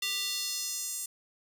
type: tone with high-pass filter sweep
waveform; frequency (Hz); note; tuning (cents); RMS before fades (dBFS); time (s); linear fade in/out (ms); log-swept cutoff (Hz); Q
square; 395; G4; +13; -34; 0.02-1.06; 5; 3100 to 8000; 2
effects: none